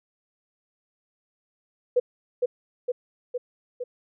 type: tone with echo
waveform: sine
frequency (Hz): 493.9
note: B4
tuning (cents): 0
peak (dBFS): -16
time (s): 1.96-2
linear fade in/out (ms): 10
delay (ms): 460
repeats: 4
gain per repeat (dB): -3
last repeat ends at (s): 3.84
effects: none